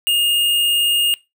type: tone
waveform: square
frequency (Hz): 2837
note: F7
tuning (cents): +27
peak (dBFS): -15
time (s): 0.07-1.14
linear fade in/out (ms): 0
effects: noise-tail reverb RT60 0.2 s tail -19 dB re dry